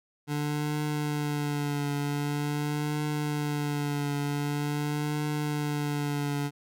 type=tone with vibrato; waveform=25% pulse; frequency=146.83 Hz; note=D3; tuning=in tune; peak=-24 dBFS; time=0.27-6.51 s; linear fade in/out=50 ms; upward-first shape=triangle; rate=0.45 Hz; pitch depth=39 cents each way; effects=none